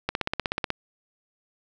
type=click train; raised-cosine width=0.3 ms; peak=-9 dBFS; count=11; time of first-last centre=0.09-0.703 s; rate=16.3 Hz; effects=none